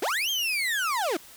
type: linear two-way sweep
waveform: 35% pulse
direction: up then down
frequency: 284.2 to 3247 to 284.2 Hz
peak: -23 dBFS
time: 0.02-1.17 s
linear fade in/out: 5 ms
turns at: 0.3 s
effects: white hiss -49 dBFS RMS until 1.36 s